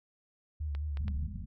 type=tone with vibrato; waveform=sine; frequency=73.42 Hz; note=D2; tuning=in tune; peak=-32 dBFS; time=0.6-1.27 s; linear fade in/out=10 ms; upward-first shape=sine; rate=4.9 Hz; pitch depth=71 cents each way
type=clicks; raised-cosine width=0.3 ms; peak=-30 dBFS; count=3; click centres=0.75 / 0.972 / 1.081 s
type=low-pass noise; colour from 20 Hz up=pink; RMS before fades=-40 dBFS; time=0.99-1.46 s; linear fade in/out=20 ms; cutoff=230 Hz; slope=96 dB/octave
effects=none